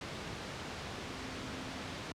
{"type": "tone in noise", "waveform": "sine", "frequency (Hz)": 259.5, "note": "C4", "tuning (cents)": -14, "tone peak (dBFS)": -48, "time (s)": [1.07, 1.93], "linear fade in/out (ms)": 2, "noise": "pink", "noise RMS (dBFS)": -41, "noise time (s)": [0.01, 2.12], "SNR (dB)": -10, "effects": ["high-pass 80 Hz 12 dB/octave", "low-pass 5000 Hz 12 dB/octave"]}